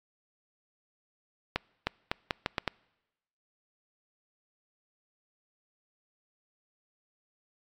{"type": "accelerating click train", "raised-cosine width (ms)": 0.3, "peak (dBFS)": -11, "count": 7, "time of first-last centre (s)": [1.56, 2.677], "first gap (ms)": 310, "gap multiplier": 0.79, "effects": ["noise-tail reverb RT60 1.0 s tail -26 dB re dry", "MP3 96 kbps"]}